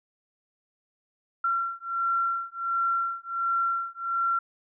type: beating tone pair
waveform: sine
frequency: 1364 / 1365.4 Hz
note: F6 / F6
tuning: -41 / -40 cents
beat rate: 1.4 Hz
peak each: -28 dBFS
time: 1.44-4.39 s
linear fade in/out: 5 ms
effects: none